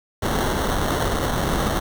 pink noise with sample-and-hold, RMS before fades -22 dBFS, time 0.22-1.8 s, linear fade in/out 10 ms, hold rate 2450 Hz, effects none

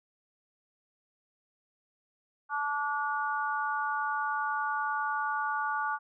harmonic tone, 289.8 Hz, D4, 23 cents flat, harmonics 3 / 4 / 5, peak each -33 / -33 / -33 dBFS, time 2.49-5.99 s, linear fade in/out 50 ms, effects none

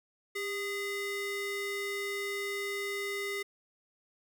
square ring-modulated tone, 820 Hz, G#5, 22 cents flat, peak -31 dBFS, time 0.35-3.43 s, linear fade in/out 10 ms, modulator 1220 Hz, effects none

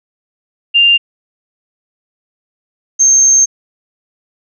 sine tone pair in turn, 2794 / 6365 Hz, F7 / G8, 0 / +26 cents, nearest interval octave + major second, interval 1426 cents, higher second, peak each -5 dBFS, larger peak neither, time 0.74-0.98 / 2.99-3.46 s, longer second, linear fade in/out 20 ms, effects none

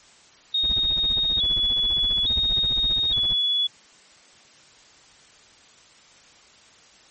sine tone with vibrato, 3558 Hz, A7, 19 cents sharp, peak -19 dBFS, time 0.54-3.67 s, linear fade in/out 5 ms, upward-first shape square, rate 0.58 Hz, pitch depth 78 cents each way
brown noise with tremolo, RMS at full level -30 dBFS, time 0.63-3.36 s, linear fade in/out 10 ms, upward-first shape sine, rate 15 Hz, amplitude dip 100%
effects white hiss -52 dBFS RMS until 7.1 s + MP3 32 kbps

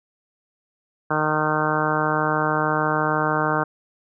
harmonic tone, 153.7 Hz, D#3, 21 cents flat, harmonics 1 / 2 / 3 / 4 / 5 / 6 / 7 / 8 / 9 / 10, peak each -28 / -28 / -28 / -28 / -28 / -28 / -28 / -28 / -28 / -28 dBFS, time 1.1-3.64 s, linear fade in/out 10 ms, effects none

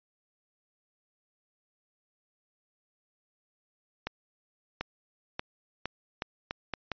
accelerating click train, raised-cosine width 0.3 ms, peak -16 dBFS, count 8, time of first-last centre 4.07-6.917 s, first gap 740 ms, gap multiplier 0.79, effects resampled to 11025 Hz

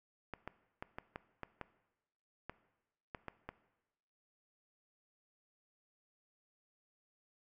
clicks, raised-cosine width 0.5 ms, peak -27 dBFS, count 11, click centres 0.337 / 0.476 / 0.825 / 0.985 / 1.159 / 1.433 / 1.613 / 2.496 / 3.148 / 3.283 / 3.49 s, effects noise-tail reverb RT60 1.0 s tail -17 dB re dry

